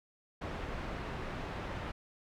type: low-pass noise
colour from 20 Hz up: pink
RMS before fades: -40 dBFS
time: 0.41-1.92 s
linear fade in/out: 10 ms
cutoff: 2200 Hz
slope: 12 dB/octave
effects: none